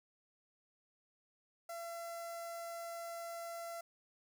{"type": "tone with notch filter", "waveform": "sawtooth", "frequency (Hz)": 677, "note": "E5", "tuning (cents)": 46, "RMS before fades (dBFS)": -45, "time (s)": [1.69, 3.81], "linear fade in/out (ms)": 5, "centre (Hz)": 3100, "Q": 0.89, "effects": []}